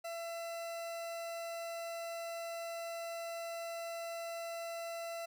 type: tone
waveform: 40% pulse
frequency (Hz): 672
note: E5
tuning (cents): +33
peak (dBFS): -39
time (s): 0.04-5.26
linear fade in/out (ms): 10
effects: none